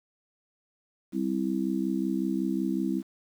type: harmonic tone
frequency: 65.41 Hz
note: C2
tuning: in tune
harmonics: 3 / 4 / 5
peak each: -30 / -30 / -30 dBFS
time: 1.12-3.03 s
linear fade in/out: 50 ms
effects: 9-bit